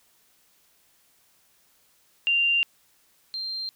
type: tone pair in turn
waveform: sine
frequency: 2782 / 4168 Hz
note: F7 / C8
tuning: -7 / -7 cents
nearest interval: perfect fifth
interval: 700 cents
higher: second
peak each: -19 / -29 dBFS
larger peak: first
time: 2.27-2.63 / 3.34-3.69 s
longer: first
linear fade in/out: 0 ms
effects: white hiss -63 dBFS RMS until 3.75 s